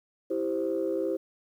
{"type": "chord", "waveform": "sine", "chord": "C major", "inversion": "first", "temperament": "equal", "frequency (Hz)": [329.6, 392, 523.3], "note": ["E4", "G4", "C5"], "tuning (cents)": [0, 0, 0], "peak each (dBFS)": -30, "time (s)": [0.3, 1.17], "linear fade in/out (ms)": 10, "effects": ["tanh soft clip ceiling -19 dBFS", "10-bit"]}